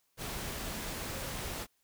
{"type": "tone in noise", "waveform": "sine", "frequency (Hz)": 540, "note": "C#5", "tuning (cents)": -45, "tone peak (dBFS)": -47, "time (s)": [1.1, 1.33], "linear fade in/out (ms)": 50, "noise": "pink", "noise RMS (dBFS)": -39, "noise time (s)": [0.17, 1.67], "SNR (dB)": -11, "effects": ["white hiss -75 dBFS RMS until 1.83 s"]}